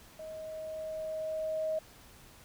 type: tone with level ramp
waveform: sine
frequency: 630 Hz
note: D#5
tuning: 21 cents sharp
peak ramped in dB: -41 to -29 dBFS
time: 0.19-1.79 s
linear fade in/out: 5 ms
effects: pink hiss -56 dBFS RMS until 2.44 s